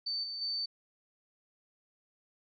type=tone with level steps; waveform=sine; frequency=4555 Hz; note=C#8; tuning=46 cents sharp; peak=-32 / -37 / -32 dBFS; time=0.06-0.66 s; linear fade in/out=10 ms; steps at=0.23 / 0.41 s; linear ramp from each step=10 ms; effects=none